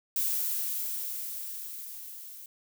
violet noise with level ramp, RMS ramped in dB -28 to -46 dBFS, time 0.16-2.46 s, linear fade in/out 2 ms, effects none

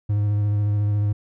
triangle tone with vibrato, 103.5 Hz, G#2, 5 cents flat, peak -16 dBFS, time 0.09-1.13 s, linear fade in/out 10 ms, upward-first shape square, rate 14 Hz, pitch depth 15 cents each way, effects none

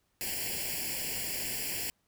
white noise with comb filter, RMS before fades -35 dBFS, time 0.21-1.9 s, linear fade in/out 0 ms, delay 0.4 ms, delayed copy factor +1, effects pink hiss -75 dBFS RMS until 2.07 s

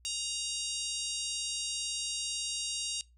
harmonic tone, 938 Hz, A#5, 11 cents sharp, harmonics 3 / 4 / 5 / 6 / 7 / 8 / 9 / 10, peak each -39 / -40 / -41 / -42 / -42 / -43 / -44 / -44 dBFS, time 0.05-3.01 s, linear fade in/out 0 ms, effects noise-tail reverb RT60 0.2 s tail -21 dB re dry + added 60 Hz sine -59 dBFS peak until 3.17 s

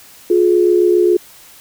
sine tone pair together, 355.6 / 422.9 Hz, F4 / G#4, +31 / +31 cents, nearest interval minor third, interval 300 cents, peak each -10 / -14 dBFS, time 0.3-1.17 s, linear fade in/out 5 ms, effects white hiss -42 dBFS RMS until 1.6 s

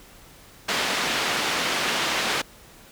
white band-pass noise, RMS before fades -25 dBFS, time 0.68-2.42 s, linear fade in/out 10 ms, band 190 to 3500 Hz, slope 12 dB/octave, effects pink hiss -49 dBFS RMS until 2.91 s

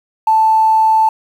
triangle tone, 880 Hz, A5, in tune, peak -4 dBFS, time 0.27-1.09 s, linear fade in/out 5 ms, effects tanh soft clip ceiling -6 dBFS + 7-bit

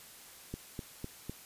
click train, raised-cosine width 3 ms, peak -25 dBFS, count 4, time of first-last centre 0.54-1.296 s, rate 3.97 Hz, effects white hiss -53 dBFS RMS until 1.45 s + resampled to 32000 Hz

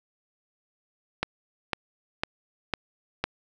click train, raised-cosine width 0.3 ms, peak -9 dBFS, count 5, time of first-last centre 1.23-3.24 s, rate 1.99 Hz, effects none

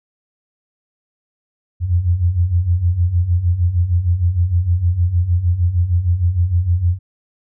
sine beating tone pair, 83.6 / 90.1 Hz, E2 / F#2, +25 / -45 cents, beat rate 6.5 Hz, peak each -19 / -14 dBFS, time 1.8-6.99 s, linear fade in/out 50 ms, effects none

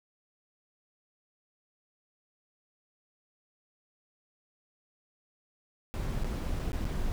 brown noise with dropouts, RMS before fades -32 dBFS, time 5.94-7.12 s, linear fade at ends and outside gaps 0 ms, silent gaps 6.236-6.245 / 6.593-6.597 / 6.719-6.73 / 6.844-6.853 s, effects none

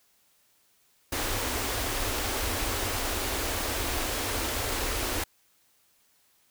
pink band-stop noise, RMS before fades -30 dBFS, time 1.12-5.24 s, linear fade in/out 5 ms, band 110 to 240 Hz, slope 48 dB/octave, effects white hiss -66 dBFS RMS until 6.5 s

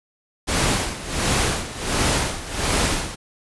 pink noise with tremolo, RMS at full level -19 dBFS, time 0.47-3.16 s, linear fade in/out 20 ms, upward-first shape sine, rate 1.4 Hz, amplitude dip 80%, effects resampled to 24000 Hz

